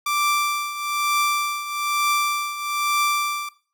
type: tone with tremolo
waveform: sawtooth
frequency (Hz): 1174.7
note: D6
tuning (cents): 0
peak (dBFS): -14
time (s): 0.06-3.49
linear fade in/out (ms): 5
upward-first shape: triangle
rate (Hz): 1.1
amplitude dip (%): 75
effects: noise-tail reverb RT60 0.4 s tail -18 dB re dry